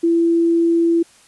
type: tone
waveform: sine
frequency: 335.6 Hz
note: E4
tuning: 31 cents sharp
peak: -12 dBFS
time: 0.03-1.03 s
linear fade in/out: 10 ms
effects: white hiss -50 dBFS RMS until 1.27 s + resampled to 24000 Hz